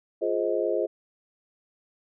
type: chord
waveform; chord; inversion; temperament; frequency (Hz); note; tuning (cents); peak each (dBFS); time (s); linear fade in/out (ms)
sine; F minor seventh; none; just; 349.2 / 419.1 / 523.8 / 628.6; F4 / Ab4 / C5 / Eb5; 0 / +16 / +2 / +18; -29 / -28 / -29 / -29; 0.21-0.87; 20
effects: none